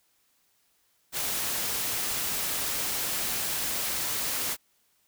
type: noise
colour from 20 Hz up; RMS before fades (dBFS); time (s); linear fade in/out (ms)
white; -30; 1.12-4.57; 50
effects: white hiss -69 dBFS RMS until 5.07 s